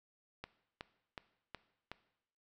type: click train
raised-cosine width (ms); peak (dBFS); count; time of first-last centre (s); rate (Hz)
0.3; -27; 5; 0.44-1.916; 2.71
effects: noise-tail reverb RT60 0.8 s tail -17 dB re dry